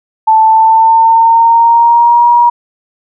sine tone with pitch glide, 880 to 954.1 Hz, A5 to A#5, 0 to +40 cents, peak -3 dBFS, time 0.27-2.5 s, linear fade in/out 10 ms, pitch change +140 cents, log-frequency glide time 0.42-2.29 s, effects none

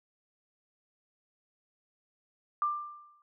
sine tone with exponential decay, 1187 Hz, D6, 18 cents sharp, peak -24 dBFS, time 2.62-3.22 s, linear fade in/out 1 ms, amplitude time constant 130 ms, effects none

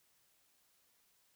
silence, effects white hiss -73 dBFS RMS until 1.35 s

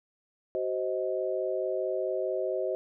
sine chord, C diminished, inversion second, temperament just, 376.7 / 523.3 / 627.9 Hz, Gb4 / C5 / Eb5, +31 / 0 / +16 cents, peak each -32 dBFS, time 0.55-2.75 s, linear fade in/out 0 ms, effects none

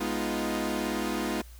sawtooth chord, F half-diminished seventh, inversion first, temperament equal, 207.7 / 246.9 / 311.1 / 349.2 Hz, Ab3 / Cb4 / Eb4 / F4, 0 / 0 / 0 / 0 cents, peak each -30 dBFS, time 0-1.42 s, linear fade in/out 10 ms, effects added 59 Hz sine -45 dBFS peak until 1.59 s + white hiss -56 dBFS RMS until 1.59 s

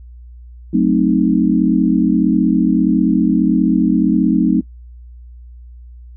sine chord, F# diminished seventh, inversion none, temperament equal, 185 / 220 / 261.6 / 311.1 Hz, F#3 / A3 / C4 / Eb4, 0 / 0 / 0 / 0 cents, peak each -16 dBFS, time 0.73-4.61 s, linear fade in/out 10 ms, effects noise-tail reverb RT60 0.1 s tail -22 dB re dry + added 60 Hz sine -34 dBFS peak until 6.16 s

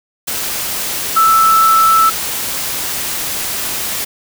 sine tone in noise, 1318.5 Hz, E6, in tune, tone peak -7 dBFS, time 1.16-2.1 s, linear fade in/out 10 ms, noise white, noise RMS -20 dBFS, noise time 0.27-4.05 s, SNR +10 dB, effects none

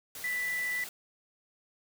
sine tone in noise, 1979 Hz, B6, 3 cents sharp, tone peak -30 dBFS, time 0.24-0.84 s, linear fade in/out 2 ms, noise white, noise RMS -43 dBFS, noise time 0.15-0.89 s, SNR +10 dB, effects none

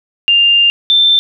sine tone pair in turn, 2799 / 3558 Hz, F7 / A7, +3 / +19 cents, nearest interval major third, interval 416 cents, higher second, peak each -6 dBFS, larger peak neither, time 0.28-0.7 / 0.9-1.19 s, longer first, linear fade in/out 0 ms, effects none

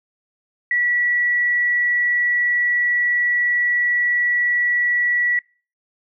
sine tone, 1943 Hz, B6, 29 cents flat, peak -16 dBFS, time 0.71-5.39 s, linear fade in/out 2 ms, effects noise-tail reverb RT60 0.4 s tail -26 dB re dry

